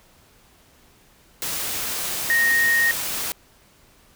sine tone in noise, 1861 Hz, A#6, 3 cents flat, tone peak -16 dBFS, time 2.3-2.91 s, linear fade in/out 0 ms, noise white, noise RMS -27 dBFS, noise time 1.42-3.32 s, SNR +8 dB, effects pink hiss -55 dBFS RMS until 4.15 s

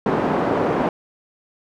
pink band-pass noise, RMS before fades -20 dBFS, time 0.06-0.89 s, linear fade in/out 2 ms, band 230 to 920 Hz, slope 12 dB/octave, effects none

